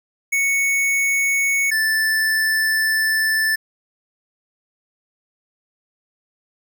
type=tone pair in turn; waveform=square; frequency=2217 / 1759.6 Hz; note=C#7 / A6; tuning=0 / 0 cents; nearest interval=major third; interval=400 cents; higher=first; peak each=-17 dBFS; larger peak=neither; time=0.32-1.71 / 1.71-3.56 s; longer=second; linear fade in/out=10 ms; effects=none